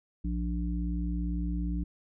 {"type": "harmonic tone", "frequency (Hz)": 58.8, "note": "A#1", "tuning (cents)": 16, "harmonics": [1, 3, 5], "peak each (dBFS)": [-30, -34, -38], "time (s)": [0.24, 1.84], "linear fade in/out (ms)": 10, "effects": []}